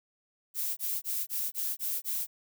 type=noise bursts; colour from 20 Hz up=violet; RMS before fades=-32 dBFS; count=7; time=0.54-2.27 s; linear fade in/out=50 ms; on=230 ms; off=20 ms; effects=none